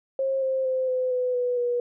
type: tone with pitch steps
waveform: sine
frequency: 536 / 527.1 / 518.3 / 509.7 / 501.3 / 492.9 / 484.7 Hz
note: C5 / C5 / C5 / C5 / B4 / B4 / B4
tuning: +42 / +13 / -16 / -45 / +26 / -3 / -32 cents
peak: -22 dBFS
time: 0.19-1.8 s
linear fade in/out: 2 ms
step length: 230 ms
effects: none